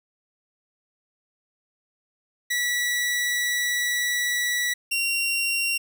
sawtooth tone pair in turn, 1947 / 2753 Hz, B6 / F7, -25 / -25 cents, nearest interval tritone, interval 600 cents, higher second, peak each -19 dBFS, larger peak neither, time 2.5-4.74 / 4.91-5.78 s, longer first, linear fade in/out 10 ms, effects none

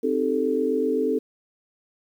sine chord, A half-diminished seventh, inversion first, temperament equal with one note detuned, 261.6 / 309.2 / 392 / 440 Hz, C4 / Eb4 / G4 / A4, 0 / -11 / 0 / 0 cents, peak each -26 / -28 / -29 / -23 dBFS, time 0.03-1.19 s, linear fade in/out 10 ms, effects 9-bit

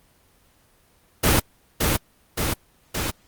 pink noise with echo, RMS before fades -17 dBFS, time 1.23-1.4 s, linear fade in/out 10 ms, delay 570 ms, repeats 3, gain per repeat -3 dB, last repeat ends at 3.11 s, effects pink hiss -59 dBFS RMS until 3.27 s + Opus 24 kbps

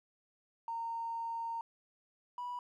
triangle tone pair in turn, 920 / 979.2 Hz, A#5 / B5, -23 / -15 cents, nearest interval minor second, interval 108 cents, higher second, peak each -32 / -35 dBFS, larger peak first, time 0.68-1.61 / 2.38-2.59 s, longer first, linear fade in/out 2 ms, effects tanh soft clip ceiling -34 dBFS

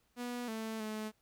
sawtooth tone with pitch steps, 243.7 / 221.5 / 215.8 Hz, B3 / A3 / A3, -23 / +12 / -33 cents, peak -34 dBFS, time 0.16-1.12 s, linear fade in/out 50 ms, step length 320 ms, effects pink hiss -75 dBFS RMS until 1.21 s

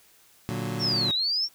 25% pulse chord, Bb augmented, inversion none, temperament equal, 116.54 / 146.83 / 185 Hz, Bb2 / D3 / F#3, 0 / 0 / 0 cents, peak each -28 / -31 / -30 dBFS, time 0.49-1.11 s, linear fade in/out 0 ms
sine linear two-way sweep, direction down then up, 5588 to 3737 to 5588 Hz, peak -23 dBFS, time 0.79-1.49 s, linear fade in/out 50 ms, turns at 1.12 s
effects white hiss -58 dBFS RMS until 1.54 s

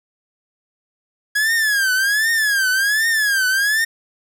45% pulse tone with vibrato, 1661.2 Hz, G#6, in tune, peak -15 dBFS, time 1.35-3.85 s, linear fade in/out 10 ms, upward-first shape triangle, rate 1.3 Hz, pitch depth 190 cents each way, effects none

